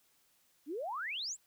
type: exponential sweep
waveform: sine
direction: up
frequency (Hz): 265.2 to 8120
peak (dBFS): -36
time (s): 0.66-1.37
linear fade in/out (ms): 50
effects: white hiss -71 dBFS RMS until 1.46 s